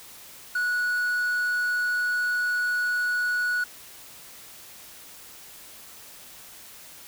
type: tone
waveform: triangle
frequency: 1467 Hz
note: F#6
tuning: 15 cents flat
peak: -21 dBFS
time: 0.55-3.64 s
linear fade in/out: 5 ms
effects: white hiss -46 dBFS RMS until 7.07 s